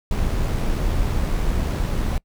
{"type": "noise with amplitude modulation", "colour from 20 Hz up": "brown", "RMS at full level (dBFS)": -20, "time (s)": [0.11, 2.18], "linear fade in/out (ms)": 2, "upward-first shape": "sine", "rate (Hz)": 78.3, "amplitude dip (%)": 25, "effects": ["noise-tail reverb RT60 0.1 s tail -25 dB re dry"]}